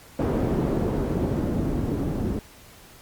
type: noise with low-pass filter sweep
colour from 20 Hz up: white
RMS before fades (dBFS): -25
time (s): 0.19-2.39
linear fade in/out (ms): 2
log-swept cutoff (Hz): 390 to 230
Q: 0.96
effects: pink hiss -49 dBFS RMS until 3.01 s + Opus 48 kbps